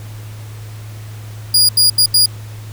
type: tone bursts at uneven times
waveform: sawtooth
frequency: 4864 Hz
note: D#8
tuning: 40 cents flat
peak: -5 dBFS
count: 4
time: 1.54-1.69 / 1.77-1.9 / 1.98-2.06 / 2.14-2.26 s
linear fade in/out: 5 ms
effects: added 107 Hz sine -28 dBFS peak until 2.72 s + pink hiss -40 dBFS RMS until 2.72 s